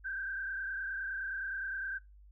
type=tone with frequency modulation; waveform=sine; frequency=1568 Hz; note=G6; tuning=in tune; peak=-35 dBFS; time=0.04-1.99 s; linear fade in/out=20 ms; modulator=29.7 Hz; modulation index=1.8; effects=noise-tail reverb RT60 0.2 s tail -20 dB re dry + added 50 Hz sine -54 dBFS peak until 2.31 s